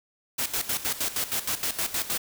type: noise with tremolo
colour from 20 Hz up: white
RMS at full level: -27 dBFS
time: 0.38-2.18 s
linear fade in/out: 10 ms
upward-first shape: square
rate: 6.4 Hz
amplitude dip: 75%
effects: none